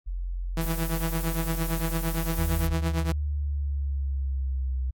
sine tone, 44.12 Hz, F1, 18 cents sharp, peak -28 dBFS, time 0.06-2.75 s, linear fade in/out 20 ms
sawtooth tone with tremolo, 164.2 Hz, E3, 6 cents flat, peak -20 dBFS, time 0.57-3.12 s, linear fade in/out 2 ms, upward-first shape triangle, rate 8.8 Hz, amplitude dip 90%
violet noise, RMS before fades -36 dBFS, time 0.61-2.67 s, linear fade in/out 0 ms
sine linear sweep, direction down, 78.2 to 63.7 Hz, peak -25 dBFS, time 2.38-4.91 s, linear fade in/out 10 ms
effects AAC 64 kbps

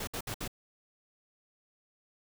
pink noise bursts, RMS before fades -37 dBFS, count 4, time 0-0.478 s, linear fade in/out 5 ms, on 73 ms, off 62 ms, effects none

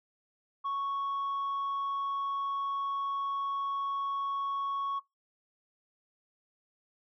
sine tone, 1108.7 Hz, C#6, in tune, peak -28 dBFS, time 0.64-5 s, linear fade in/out 20 ms, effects noise-tail reverb RT60 0.2 s tail -23 dB re dry + tanh soft clip ceiling -29 dBFS

